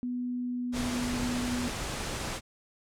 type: tone with pitch glide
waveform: sine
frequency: 246.9 to 245.5 Hz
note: B3 to B3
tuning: 0 to -10 cents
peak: -30 dBFS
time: 0.03-1.68 s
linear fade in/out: 0 ms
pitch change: -10 cents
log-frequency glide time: 0.39-0.89 s
type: low-pass noise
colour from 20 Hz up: pink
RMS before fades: -35 dBFS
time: 0.72-2.41 s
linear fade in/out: 50 ms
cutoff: 9600 Hz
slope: 24 dB/octave
effects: none